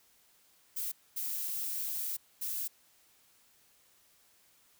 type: noise bursts at uneven times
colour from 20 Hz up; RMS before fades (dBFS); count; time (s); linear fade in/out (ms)
violet; -36; 3; 0.76-0.92 / 1.16-2.17 / 2.41-2.68; 10
effects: white hiss -66 dBFS RMS until 4.79 s